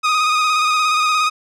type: tone with vibrato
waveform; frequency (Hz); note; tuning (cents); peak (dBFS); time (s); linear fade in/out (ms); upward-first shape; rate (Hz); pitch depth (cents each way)
sawtooth; 1244.5; D#6; 0; -10; 0.03-1.3; 20; square; 17; 24
effects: low-pass 6000 Hz 12 dB/octave